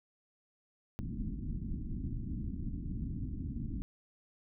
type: low-pass noise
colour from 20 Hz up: pink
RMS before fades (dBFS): -38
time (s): 0.99-3.82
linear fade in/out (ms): 0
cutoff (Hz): 290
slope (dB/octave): 48
effects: none